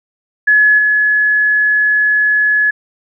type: tone with level steps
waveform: sine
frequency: 1700 Hz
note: G#6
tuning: 40 cents sharp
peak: -6 / -9 dBFS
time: 0.47-2.71 s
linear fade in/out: 10 ms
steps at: 0.78 s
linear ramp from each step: 10 ms
effects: none